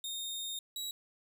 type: tone pair in turn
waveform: sawtooth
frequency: 3681 / 3877 Hz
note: A#7 / B7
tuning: -23 / -33 cents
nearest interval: minor second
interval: 90 cents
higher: second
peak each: -34 / -34 dBFS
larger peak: neither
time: 0.04-0.59 / 0.76-0.91 s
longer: first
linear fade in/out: 2 ms
effects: none